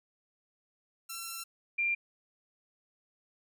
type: tone pair in turn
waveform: 5% pulse / sine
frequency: 1352 / 2383 Hz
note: E6 / D7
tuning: +43 / +25 cents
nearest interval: minor seventh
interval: 982 cents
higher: second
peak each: -27 dBFS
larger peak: neither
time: 1.09-1.44 / 1.78-1.95 s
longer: first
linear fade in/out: 10 ms
effects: none